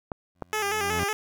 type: clicks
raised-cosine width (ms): 1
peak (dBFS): -17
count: 2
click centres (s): 0.118 / 0.423
type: tone with exponential growth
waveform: 20% pulse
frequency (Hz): 88.2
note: F2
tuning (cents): +18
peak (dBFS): -22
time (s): 0.35-1.04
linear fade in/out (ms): 5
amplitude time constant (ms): 150
type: tone with vibrato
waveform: 10% pulse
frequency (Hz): 415.3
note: G#4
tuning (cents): 0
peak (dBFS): -17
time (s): 0.53-1.13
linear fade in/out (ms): 0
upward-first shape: square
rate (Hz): 5.4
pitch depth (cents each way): 60
effects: none